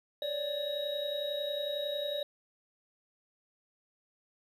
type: tone cluster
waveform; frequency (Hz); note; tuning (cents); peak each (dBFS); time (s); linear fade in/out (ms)
triangle; 558 / 589 / 3808; C#5 / D5 / A#7; +11 / +5 / +36; -37 / -33 / -36; 0.22-2.23; 2
effects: none